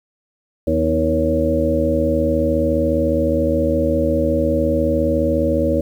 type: harmonic tone with a mistuned harmonic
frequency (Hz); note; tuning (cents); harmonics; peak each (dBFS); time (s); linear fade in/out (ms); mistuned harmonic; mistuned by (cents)
79.6; D#2; +40; 1 / 2 / 3 / 4 / 6 / 7; -22 / -28 / -22 / -21 / -23 / -19; 0.67-5.81; 5; 3; +38
effects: 8-bit